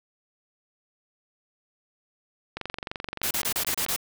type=click train; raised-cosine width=0.3 ms; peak=-16 dBFS; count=31; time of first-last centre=2.57-3.863 s; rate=23.2 Hz
type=noise bursts; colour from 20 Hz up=white; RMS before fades=-27 dBFS; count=7; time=3.23-3.963 s; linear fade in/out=5 ms; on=79 ms; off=30 ms
effects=none